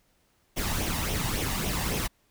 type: noise with flanger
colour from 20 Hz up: pink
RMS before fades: -29 dBFS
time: 0.56-2.08 s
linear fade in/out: 20 ms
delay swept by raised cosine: 0.32 to 1.09 ms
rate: 3.6 Hz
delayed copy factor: +0.55
effects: pink hiss -68 dBFS RMS until 2.3 s